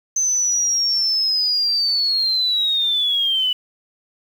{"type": "linear sweep", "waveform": "sine", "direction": "down", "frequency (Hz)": [6200, 2960], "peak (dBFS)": -16, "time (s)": [0.16, 3.53], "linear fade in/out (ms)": 5, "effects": ["7-bit"]}